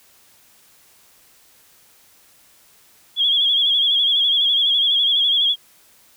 sine tone with vibrato, 3322 Hz, G#7, in tune, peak -14 dBFS, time 3.16-5.56 s, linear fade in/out 50 ms, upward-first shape sine, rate 12 Hz, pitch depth 62 cents each way, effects white hiss -53 dBFS RMS until 6.16 s

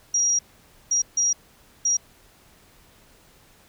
sine tone bursts at uneven times, 5710 Hz, F8, 37 cents sharp, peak -18 dBFS, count 4, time 0.14-0.39 / 0.91-1.02 / 1.17-1.33 / 1.85-1.97 s, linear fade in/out 5 ms, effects pink hiss -55 dBFS RMS until 3.68 s

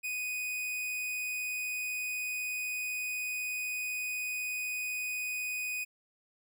45% pulse tone, 2489 Hz, D#7, in tune, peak -33 dBFS, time 0.03-5.85 s, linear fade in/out 20 ms, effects none

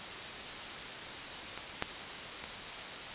clicks, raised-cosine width 0.3 ms, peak -24 / -14 / -24 dBFS, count 3, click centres 1.576 / 1.824 / 2.44 s, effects white hiss -41 dBFS RMS until 3.14 s + resampled to 8000 Hz

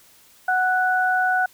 sine tone pair together, 740.9 / 1481 Hz, F#5 / F#6, +2 / +1 cents, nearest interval octave, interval 1199 cents, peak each -20 dBFS, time 0.48-1.46 s, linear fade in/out 5 ms, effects white hiss -53 dBFS RMS until 1.53 s

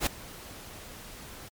pink noise with ADSR envelope, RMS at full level -24 dBFS, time 0-1.49 s, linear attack 66 ms, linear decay 7 ms, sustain -21 dB, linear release 12 ms, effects MP3 96 kbps

